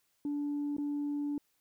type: tone with dropouts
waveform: sine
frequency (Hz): 290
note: D4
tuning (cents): -22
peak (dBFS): -30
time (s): 0.25-1.38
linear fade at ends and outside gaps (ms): 2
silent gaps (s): 0.767-0.782
effects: tanh soft clip ceiling -29 dBFS + white hiss -75 dBFS RMS until 1.6 s